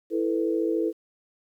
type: chord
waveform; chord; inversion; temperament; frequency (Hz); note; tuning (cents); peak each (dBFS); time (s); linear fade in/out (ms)
sine; E suspended fourth; none; equal; 329.6 / 440 / 493.9; E4 / A4 / B4; 0 / 0 / 0; -25 / -27 / -30; 0.1-0.93; 50
effects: 10-bit